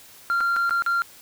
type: tone with dropouts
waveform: sine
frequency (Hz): 1385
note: F6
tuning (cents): -15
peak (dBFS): -17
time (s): 0.3-1.02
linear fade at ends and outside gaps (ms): 0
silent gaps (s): 0.405-0.409 / 0.562-0.566 / 0.695-0.708 / 0.822-0.863
effects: tanh soft clip ceiling -18 dBFS + white hiss -48 dBFS RMS until 1.21 s